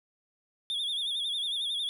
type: tone with vibrato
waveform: triangle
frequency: 3471 Hz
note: A7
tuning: 24 cents flat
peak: -28 dBFS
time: 0.7-1.89 s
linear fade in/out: 0 ms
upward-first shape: sine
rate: 11 Hz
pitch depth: 96 cents each way
effects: none